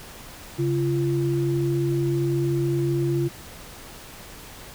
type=tone pair together; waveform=sine; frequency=137.74 / 342.9 Hz; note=C#3 / F4; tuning=-11 / -32 cents; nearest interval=octave + major third; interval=1579 cents; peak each=-23 dBFS; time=0.58-3.29 s; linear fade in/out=20 ms; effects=pink hiss -42 dBFS RMS until 4.74 s